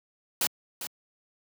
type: noise with echo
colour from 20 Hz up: white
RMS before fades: -26 dBFS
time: 0.41-0.47 s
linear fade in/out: 2 ms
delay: 400 ms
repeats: 1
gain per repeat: -10 dB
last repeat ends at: 0.87 s
effects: high-pass 150 Hz 12 dB/octave